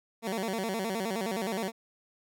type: tone with vibrato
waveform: 15% pulse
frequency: 207.7 Hz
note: G#3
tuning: in tune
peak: -24 dBFS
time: 0.22-1.72 s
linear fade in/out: 50 ms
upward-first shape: square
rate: 9.6 Hz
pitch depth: 160 cents each way
effects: none